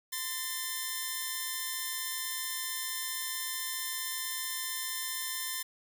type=tone pair together; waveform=5% pulse; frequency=1034 / 1784.5 Hz; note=C6 / A6; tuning=-21 / +24 cents; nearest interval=major sixth; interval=945 cents; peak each=-27 / -24 dBFS; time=0.12-5.63 s; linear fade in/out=10 ms; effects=none